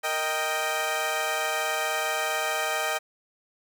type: chord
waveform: 15% pulse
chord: Eb major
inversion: second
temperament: equal with one note detuned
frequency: 464.8 / 622.3 / 784 Hz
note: Bb4 / Eb5 / G5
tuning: -5 / 0 / 0 cents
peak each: -28 / -22 / -23 dBFS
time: 0.03-2.99 s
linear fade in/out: 20 ms
effects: none